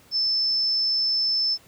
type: tone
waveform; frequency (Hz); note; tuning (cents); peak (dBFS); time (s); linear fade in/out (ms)
sine; 5274; E8; 0; -20; 0.11-1.58; 50
effects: pink hiss -54 dBFS RMS until 1.67 s + high-pass 60 Hz 12 dB/octave